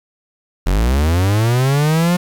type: linear sweep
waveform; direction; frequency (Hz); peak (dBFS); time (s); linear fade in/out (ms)
45% pulse; up; 41.78 to 180; -12; 0.66-2.17; 10
effects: 7-bit